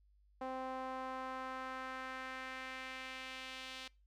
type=tone with band-pass filter sweep; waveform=sawtooth; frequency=260.4 Hz; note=C4; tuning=8 cents flat; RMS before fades=-45 dBFS; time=0.41-3.88 s; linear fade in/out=5 ms; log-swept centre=750 to 3400 Hz; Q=1.6; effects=noise-tail reverb RT60 0.3 s tail -23 dB re dry + added 50 Hz sine -66 dBFS peak until 4.06 s